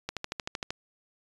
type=click train; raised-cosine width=0.2 ms; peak=-15 dBFS; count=9; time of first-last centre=0.09-0.705 s; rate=13 Hz; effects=resampled to 24000 Hz